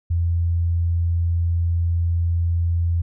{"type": "tone", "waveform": "sine", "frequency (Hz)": 85, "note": "F2", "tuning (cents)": -46, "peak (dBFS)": -17, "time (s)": [0.1, 3.02], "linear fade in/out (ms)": 10, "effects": []}